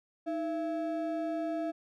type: ring-modulated tone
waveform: triangle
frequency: 493.6 Hz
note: B4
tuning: 1 cent flat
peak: -26 dBFS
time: 0.26-1.72 s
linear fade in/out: 20 ms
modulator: 179 Hz
effects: none